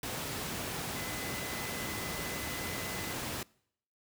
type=tone in noise; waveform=sine; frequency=2018 Hz; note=B6; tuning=37 cents sharp; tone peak=-44 dBFS; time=0.96-3.13 s; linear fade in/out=2 ms; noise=pink; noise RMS=-37 dBFS; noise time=0.03-3.43 s; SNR=-10 dB; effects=noise-tail reverb RT60 0.7 s tail -25 dB re dry + high-pass 80 Hz 12 dB/octave